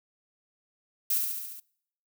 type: noise with echo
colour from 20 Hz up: violet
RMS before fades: -26 dBFS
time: 1.1-1.18 s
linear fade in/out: 5 ms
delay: 70 ms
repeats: 6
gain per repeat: -3 dB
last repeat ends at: 1.6 s
effects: noise-tail reverb RT60 0.7 s tail -25 dB re dry